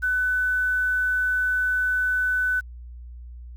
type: tone with quantisation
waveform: sine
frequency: 1500 Hz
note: F#6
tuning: 23 cents sharp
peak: -20 dBFS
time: 0.02-2.61 s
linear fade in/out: 20 ms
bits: 8
effects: added 60 Hz sine -37 dBFS peak until 3.56 s